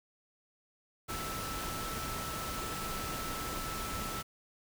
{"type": "tone in noise", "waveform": "sine", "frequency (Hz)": 1318.5, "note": "E6", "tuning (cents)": 0, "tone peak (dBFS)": -41, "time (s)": [1.08, 4.23], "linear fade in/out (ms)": 20, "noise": "pink", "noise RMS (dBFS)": -39, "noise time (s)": [1.08, 4.23], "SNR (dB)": -5, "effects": []}